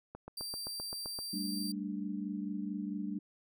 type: click train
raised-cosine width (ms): 1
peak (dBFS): -30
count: 9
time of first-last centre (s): 0.15-1.189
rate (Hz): 7.7
type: tone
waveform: sawtooth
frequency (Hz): 4699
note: D8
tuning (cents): 0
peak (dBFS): -36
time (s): 0.37-1.72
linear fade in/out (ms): 5
type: chord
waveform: sine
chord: G suspended second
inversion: none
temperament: just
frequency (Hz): 196 / 220.5 / 294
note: G3 / A3 / D4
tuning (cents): 0 / +4 / +2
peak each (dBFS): -38 / -41 / -40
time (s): 1.33-3.19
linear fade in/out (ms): 5
effects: none